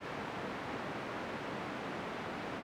pink band-pass noise, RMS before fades -41 dBFS, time 0-2.63 s, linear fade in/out 50 ms, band 190 to 2000 Hz, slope 12 dB/octave, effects none

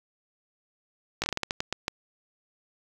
slowing click train, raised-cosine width 0.2 ms, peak -10 dBFS, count 11, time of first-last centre 1.22-1.881 s, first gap 18 ms, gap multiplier 1.27, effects 8-bit

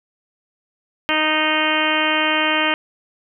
harmonic tone, 310 Hz, D#4, 6 cents flat, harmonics 1 / 2 / 3 / 4 / 5 / 6 / 7 / 8 / 9 / 10, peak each -25 / -25 / -25 / -25 / -25 / -25 / -25 / -25 / -25 / -25 dBFS, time 1.09-2.74 s, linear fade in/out 0 ms, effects none

